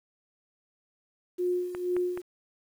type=tone with tremolo; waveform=sine; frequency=358.6 Hz; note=F4; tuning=46 cents sharp; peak=-24 dBFS; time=1.38-2.22 s; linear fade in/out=20 ms; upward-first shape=sine; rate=2.1 Hz; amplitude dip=70%
type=clicks; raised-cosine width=0.5 ms; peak=-24 dBFS; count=3; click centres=1.749 / 1.966 / 2.175 s
effects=9-bit